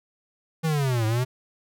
square linear two-way sweep, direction down then up, 164.81 to 107.5 to 130.5 Hz, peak -22 dBFS, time 0.63-1.25 s, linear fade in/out 20 ms, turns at 1.06 s, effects none

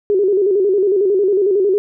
sine tone with vibrato, 392 Hz, G4, in tune, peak -11 dBFS, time 0.1-1.78 s, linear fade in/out 0 ms, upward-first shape square, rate 11 Hz, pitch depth 87 cents each way, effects none

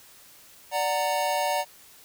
square chord, D augmented, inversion none, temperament equal with one note detuned, 587.3 / 740 / 924.3 Hz, D5 / F#5 / A#5, 0 / 0 / -15 cents, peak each -29 dBFS, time 0.71-1.65 s, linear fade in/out 50 ms, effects white hiss -52 dBFS RMS until 2.04 s

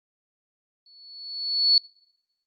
sine tone with exponential growth, 4418 Hz, C#8, 7 cents flat, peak -13 dBFS, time 0.86-1.78 s, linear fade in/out 2 ms, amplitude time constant 200 ms, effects noise-tail reverb RT60 0.9 s tail -25 dB re dry + Opus 48 kbps

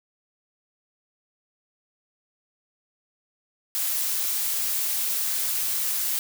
blue noise, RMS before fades -26 dBFS, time 3.75-6.19 s, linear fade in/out 0 ms, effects none

